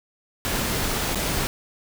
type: noise with dropouts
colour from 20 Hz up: pink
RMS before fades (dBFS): -25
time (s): 0.45-1.47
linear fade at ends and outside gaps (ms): 0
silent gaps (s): 1.148-1.156
effects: none